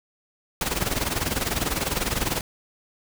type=noise with tremolo; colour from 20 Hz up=pink; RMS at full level=-23 dBFS; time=0.61-2.41 s; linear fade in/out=2 ms; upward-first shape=sine; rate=20 Hz; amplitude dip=75%; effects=none